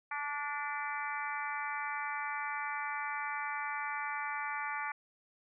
harmonic tone with a mistuned harmonic, 290 Hz, D4, 22 cents flat, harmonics 3 / 4 / 5 / 6 / 7 / 8, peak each -40 / -41 / -42 / -43 / -43 / -44 dBFS, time 0.11-4.92 s, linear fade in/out 5 ms, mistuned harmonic 6, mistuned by +31 cents, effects none

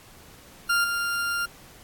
40% pulse tone with level steps, 1396.9 Hz, F6, in tune, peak -19 / -24 dBFS, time 0.69-1.46 s, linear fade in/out 10 ms, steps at 0.84 s, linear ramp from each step 5 ms, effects pink hiss -50 dBFS RMS until 1.83 s + AAC 64 kbps

